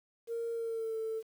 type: tone with pitch glide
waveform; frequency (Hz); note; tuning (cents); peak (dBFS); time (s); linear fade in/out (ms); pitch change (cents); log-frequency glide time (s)
sine; 463.3 to 444.2; A#4 to A4; -11 to +16; -32; 0.27-1.23; 50; -73; 0.52-0.97
effects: tanh soft clip ceiling -30 dBFS + 10-bit